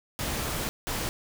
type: noise bursts at uneven times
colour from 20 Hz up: pink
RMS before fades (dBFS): -31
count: 2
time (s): 0.19-0.69 / 0.87-1.09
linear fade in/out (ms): 0
effects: none